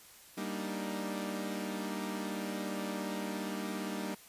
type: chord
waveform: sawtooth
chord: Eb major seventh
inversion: first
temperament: equal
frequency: 196 / 233.1 / 293.7 / 311.1 Hz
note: G3 / Bb3 / D4 / Eb4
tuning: 0 / 0 / 0 / 0 cents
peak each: -35 / -38 / -40 / -38 dBFS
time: 0.37-4.15 s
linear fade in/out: 10 ms
effects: white hiss -56 dBFS RMS until 4.28 s + resampled to 32000 Hz